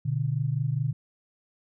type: tone pair together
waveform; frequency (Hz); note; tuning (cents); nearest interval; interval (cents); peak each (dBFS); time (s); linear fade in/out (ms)
sine; 121.98 / 146.83; B2 / D3; -21 / 0; minor third; 321; -27; 0.05-0.93; 10
effects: none